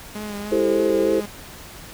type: tone with vibrato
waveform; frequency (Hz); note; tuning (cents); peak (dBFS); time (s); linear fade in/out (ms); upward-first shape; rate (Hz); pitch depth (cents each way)
sawtooth; 207.7; G#3; 0; -25; 0.15-1.26; 5; sine; 3.3; 35
type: chord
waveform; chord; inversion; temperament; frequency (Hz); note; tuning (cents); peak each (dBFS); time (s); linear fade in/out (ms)
sine; A minor seventh; second; equal; 329.6 / 392 / 440 / 523.3; E4 / G4 / A4 / C5; 0 / 0 / 0 / 0; -22; 0.51-1.21; 20
effects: pink hiss -40 dBFS RMS until 1.93 s